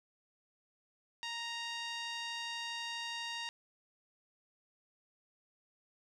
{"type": "tone with low-pass filter", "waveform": "5% pulse", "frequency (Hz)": 932.3, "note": "A#5", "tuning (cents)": 0, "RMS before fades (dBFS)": -41, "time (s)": [1.23, 3.49], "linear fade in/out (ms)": 0, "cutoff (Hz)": 3700, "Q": 1.2, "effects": []}